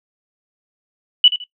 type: tone with echo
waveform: sine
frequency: 2960 Hz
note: F#7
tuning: in tune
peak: -5 dBFS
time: 1.24-1.28 s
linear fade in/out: 2 ms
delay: 80 ms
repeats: 2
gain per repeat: -12 dB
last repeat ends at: 1.44 s
effects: noise-tail reverb RT60 0.1 s tail -18 dB re dry